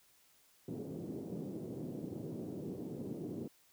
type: band-pass noise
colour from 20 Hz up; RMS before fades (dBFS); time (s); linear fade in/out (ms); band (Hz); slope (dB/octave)
white; -43; 0.68-3.48; 5; 120 to 390; 24
effects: white hiss -68 dBFS RMS until 3.72 s